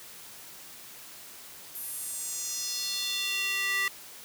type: tone with high-pass filter sweep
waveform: square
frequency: 392 Hz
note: G4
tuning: in tune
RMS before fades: -32 dBFS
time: 1.75-3.88 s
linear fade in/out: 2 ms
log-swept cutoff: 12000 to 1800 Hz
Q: 2.9
effects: white hiss -47 dBFS RMS until 4.24 s + high-pass 80 Hz 12 dB/octave